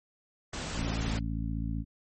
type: noise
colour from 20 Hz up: pink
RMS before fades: -36 dBFS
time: 0.53-1.19 s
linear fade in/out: 5 ms
type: harmonic tone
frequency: 55.5 Hz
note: A1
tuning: 16 cents sharp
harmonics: 1 / 2 / 3 / 4 / 5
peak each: -33 / -36 / -38 / -39 / -40 dBFS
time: 0.74-1.85 s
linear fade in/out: 50 ms
effects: MP3 32 kbps